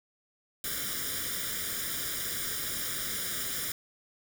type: noise with comb filter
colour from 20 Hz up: white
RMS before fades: -34 dBFS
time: 0.64-3.72 s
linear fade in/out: 2 ms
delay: 0.57 ms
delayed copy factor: +0.85
effects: none